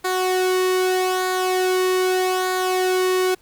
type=tone with flanger; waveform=sawtooth; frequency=370 Hz; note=F#4; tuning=in tune; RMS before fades=-20 dBFS; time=0.04-3.35 s; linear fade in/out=10 ms; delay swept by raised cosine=0.35 to 1.27 ms; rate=0.81 Hz; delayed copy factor=-0.55; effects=pink hiss -56 dBFS RMS until 3.41 s